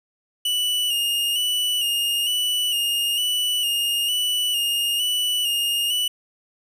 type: tone with vibrato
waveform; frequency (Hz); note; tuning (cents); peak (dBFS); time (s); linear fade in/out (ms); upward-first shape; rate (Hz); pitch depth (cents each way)
45% pulse; 2900; F#7; -35; -20; 0.45-6.08; 5; square; 1.1; 37
effects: none